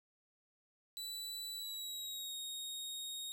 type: tone with pitch glide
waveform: sawtooth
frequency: 3962 to 3740 Hz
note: B7 to A#7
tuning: +5 to +5 cents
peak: -39 dBFS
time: 0.97-3.32 s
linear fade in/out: 0 ms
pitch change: -100 cents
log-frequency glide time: 1.53-2.36 s
effects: none